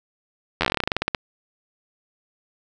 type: slowing click train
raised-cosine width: 0.3 ms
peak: -4 dBFS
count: 18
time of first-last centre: 0.61-1.148 s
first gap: 11 ms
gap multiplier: 1.12
effects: none